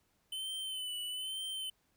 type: tone with vibrato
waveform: square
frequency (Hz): 3040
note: F#7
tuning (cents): +46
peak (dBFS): -38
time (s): 0.32-1.7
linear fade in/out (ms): 5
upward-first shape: sine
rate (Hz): 1.1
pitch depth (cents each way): 47
effects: pink hiss -75 dBFS RMS until 1.96 s